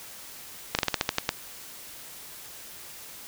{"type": "slowing click train", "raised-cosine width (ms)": 0.2, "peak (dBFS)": -5, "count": 9, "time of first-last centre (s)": [0.75, 1.291], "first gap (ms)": 38, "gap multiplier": 1.16, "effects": ["white hiss -44 dBFS RMS until 3.27 s"]}